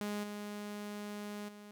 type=tone with level steps; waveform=sawtooth; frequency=207.1 Hz; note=G#3; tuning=5 cents flat; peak=-32 / -37 / -46 dBFS; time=0.01-1.71 s; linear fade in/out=0 ms; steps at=0.23 / 1.48 s; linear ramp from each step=10 ms; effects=none